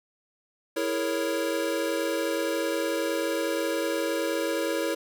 square chord, A# half-diminished seventh, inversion second, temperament equal, 329.6 / 415.3 / 466.2 / 554.4 Hz, E4 / G#4 / A#4 / C#5, 0 / 0 / 0 / 0 cents, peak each -31 / -36 / -32 / -31 dBFS, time 0.76-4.95 s, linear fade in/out 10 ms, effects none

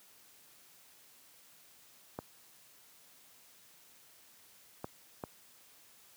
clicks, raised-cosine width 1 ms, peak -24 dBFS, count 3, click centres 2.189 / 4.844 / 5.238 s, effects white hiss -61 dBFS RMS until 6.16 s + high-pass 80 Hz 12 dB/octave

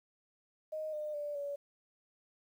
sine tone with pitch steps, 622.3 / 604.2 / 586.7 / 569.7 Hz, D#5 / D5 / D5 / C#5, 0 / +49 / -2 / +47 cents, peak -36 dBFS, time 0.72-1.56 s, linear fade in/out 10 ms, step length 210 ms, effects 11-bit

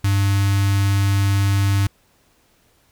square tone with notch filter, 99 Hz, G2, 18 cents sharp, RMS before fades -17 dBFS, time 0.04-1.87 s, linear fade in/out 5 ms, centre 530 Hz, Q 0.57, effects pink hiss -59 dBFS RMS until 2.91 s

